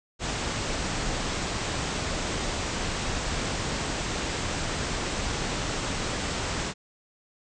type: low-pass noise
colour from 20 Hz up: pink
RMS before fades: -30 dBFS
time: 0.19-6.74 s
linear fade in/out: 50 ms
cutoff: 8300 Hz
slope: 96 dB/octave
effects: none